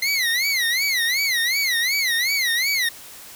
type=tone with vibrato; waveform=25% pulse; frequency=2045 Hz; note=C7; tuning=40 cents flat; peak=-15 dBFS; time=0.02-2.89 s; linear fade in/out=5 ms; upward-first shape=sine; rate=2.7 Hz; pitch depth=190 cents each way; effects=white hiss -41 dBFS RMS until 3.35 s